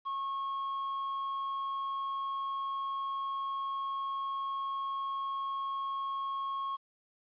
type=tone with quantisation; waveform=triangle; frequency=1092 Hz; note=C#6; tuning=26 cents flat; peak=-31 dBFS; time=0.05-6.77 s; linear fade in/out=20 ms; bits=10; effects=resampled to 11025 Hz